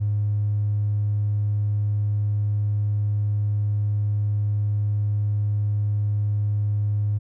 triangle tone with tanh clipping, 103.83 Hz, G#2, in tune, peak -19 dBFS, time 0-7.19 s, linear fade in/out 20 ms, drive 1 dB, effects none

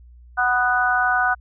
harmonic tone, 247.6 Hz, B3, 5 cents sharp, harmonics 3 / 4 / 5 / 6, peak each -21 / -28 / -24 / -19 dBFS, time 0.37-1.35 s, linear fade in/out 20 ms, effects added 60 Hz sine -43 dBFS peak until 1.4 s

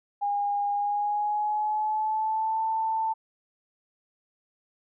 sine tone with pitch glide, 814 to 887.7 Hz, G#5 to A5, -35 to +15 cents, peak -24 dBFS, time 0.21-3.14 s, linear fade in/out 20 ms, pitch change +150 cents, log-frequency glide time 0.72-2.62 s, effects none

